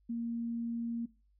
sine tone, 233.1 Hz, A#3, in tune, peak -33 dBFS, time 0.09-1.06 s, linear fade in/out 10 ms, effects noise-tail reverb RT60 0.3 s tail -19 dB re dry + added 50 Hz sine -66 dBFS peak until 1.39 s

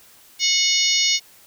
harmonic tone with a mistuned harmonic, 730 Hz, F#5, 24 cents flat, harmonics 3 / 4 / 5 / 6 / 7 / 8 / 9, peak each -24 / -24 / -24 / -24 / -24 / -24 / -24 dBFS, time 0.39-1.2 s, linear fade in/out 50 ms, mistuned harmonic 8, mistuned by -62 cents, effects white hiss -50 dBFS RMS until 1.46 s

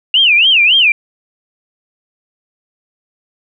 sine tone with vibrato, 2754 Hz, F7, 25 cents flat, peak -6 dBFS, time 0.14-0.92 s, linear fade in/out 2 ms, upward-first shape sine, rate 3.6 Hz, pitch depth 270 cents each way, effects none

